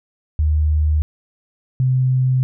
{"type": "tone pair in turn", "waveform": "sine", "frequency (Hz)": [76.4, 129.05], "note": ["D#2", "C3"], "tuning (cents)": [-31, -23], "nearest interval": "major sixth", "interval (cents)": 908, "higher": "second", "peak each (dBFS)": -13, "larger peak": "neither", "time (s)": [[0.39, 1.02], [1.8, 2.43]], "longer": "neither", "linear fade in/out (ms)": 0, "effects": []}